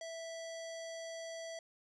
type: tone with low-pass filter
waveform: square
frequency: 658 Hz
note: E5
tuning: 3 cents flat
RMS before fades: -45 dBFS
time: 0.01-1.59 s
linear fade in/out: 2 ms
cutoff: 6400 Hz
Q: 2.4
effects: none